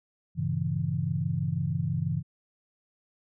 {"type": "chord", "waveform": "sine", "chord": "G diminished seventh", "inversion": "none", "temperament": "equal", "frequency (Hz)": [98, 116.54, 138.59, 164.81], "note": ["G2", "Bb2", "Db3", "Fb3"], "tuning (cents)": [0, 0, 0, 0], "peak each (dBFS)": [-33, -36, -30, -30], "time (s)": [0.35, 2.23], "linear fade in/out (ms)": 50, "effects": []}